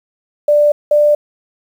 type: tone pair in turn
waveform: sine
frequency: 590 / 592.3 Hz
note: D5 / D5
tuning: +8 / +15 cents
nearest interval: unison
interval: 7 cents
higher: second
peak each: -7 dBFS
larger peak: neither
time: 0.48-0.72 / 0.91-1.15 s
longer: neither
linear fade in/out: 5 ms
effects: 7-bit